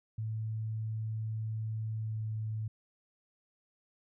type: tone with pitch glide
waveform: sine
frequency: 110 to 109.18 Hz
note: A2 to A2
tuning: 0 to -13 cents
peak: -33 dBFS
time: 0.18-2.68 s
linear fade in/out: 5 ms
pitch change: -13 cents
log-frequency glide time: 1.96-2.27 s
effects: none